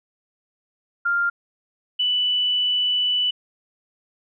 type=tone pair in turn; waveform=sine; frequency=1396.9 / 2975 Hz; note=F6 / F#7; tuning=0 / +9 cents; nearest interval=octave + minor second; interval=1309 cents; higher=second; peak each=-18 dBFS; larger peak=neither; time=1.05-1.3 / 1.99-3.31 s; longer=second; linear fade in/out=10 ms; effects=none